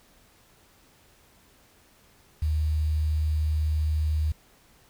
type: tone with quantisation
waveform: sine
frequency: 77 Hz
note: D#2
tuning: 17 cents flat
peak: -22 dBFS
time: 2.42-4.32 s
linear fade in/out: 5 ms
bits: 8
effects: pink hiss -59 dBFS RMS until 4.89 s